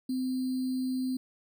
sine tone with sample-and-hold, 257.7 Hz, C4, 26 cents flat, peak -28 dBFS, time 0.09-1.17 s, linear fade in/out 5 ms, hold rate 4410 Hz, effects none

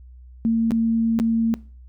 sine tone with dropouts, 227.3 Hz, A#3, 43 cents flat, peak -16 dBFS, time 0.45-1.54 s, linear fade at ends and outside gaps 0 ms, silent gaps 0.708-0.718 / 1.19-1.199 s, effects noise-tail reverb RT60 0.4 s tail -21 dB re dry + added 62 Hz sine -41 dBFS peak until 1.88 s

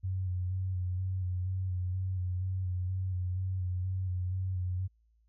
sine tone with vibrato, 92.2 Hz, F#2, 6 cents flat, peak -30 dBFS, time 0.03-4.88 s, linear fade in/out 20 ms, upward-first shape square, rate 2.1 Hz, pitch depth 28 cents each way, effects added 56 Hz sine -65 dBFS peak until 5.28 s

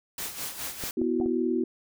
white noise with tremolo, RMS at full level -33 dBFS, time 0.18-0.91 s, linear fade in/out 2 ms, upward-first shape sine, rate 4.8 Hz, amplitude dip 65%
clicks, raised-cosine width 2 ms, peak -24 dBFS, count 4, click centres 0.838 / 1.016 / 1.201 / 1.26 s
sine chord, B suspended fourth, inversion none, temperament equal, 246.9 / 329.6 / 370 Hz, B3 / E4 / F#4, 0 / 0 / 0 cents, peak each -28 dBFS, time 0.97-1.64 s, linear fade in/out 5 ms
sine tone with exponential decay, 740 Hz, F#5, in tune, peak -33 dBFS, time 1.21-1.31 s, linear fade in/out 2 ms, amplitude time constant 20 ms
effects none

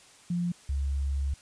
sine tone pair in turn, 174.61 / 69.29 Hz, F3 / C#2, 0 / 0 cents, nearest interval octave + major third, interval 1600 cents, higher first, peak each -26 dBFS, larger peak neither, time 0.3-0.52 / 0.69-1.34 s, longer second, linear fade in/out 5 ms, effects white hiss -55 dBFS RMS until 1.41 s + resampled to 22050 Hz

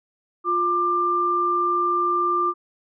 sine tone pair together, 352.4 / 1189 Hz, F4 / D6, +16 / +21 cents, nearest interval octave + major sixth, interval 2105 cents, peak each -26 / -19 dBFS, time 0.44-2.54 s, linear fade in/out 50 ms, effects none

